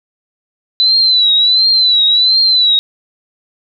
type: tone with vibrato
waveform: sine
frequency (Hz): 3994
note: B7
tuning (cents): +19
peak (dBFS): -7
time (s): 0.8-2.79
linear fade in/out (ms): 0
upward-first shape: triangle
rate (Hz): 1.4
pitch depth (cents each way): 100
effects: none